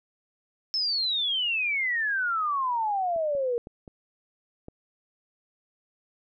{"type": "exponential sweep", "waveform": "sine", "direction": "down", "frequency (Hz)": [5320, 466.2], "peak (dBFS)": -24, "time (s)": [0.74, 3.58], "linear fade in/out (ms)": 0}
{"type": "clicks", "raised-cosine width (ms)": 2, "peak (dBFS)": [-34, -33, -27, -30, -27], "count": 5, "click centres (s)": [3.162, 3.351, 3.671, 3.878, 4.684]}
{"effects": []}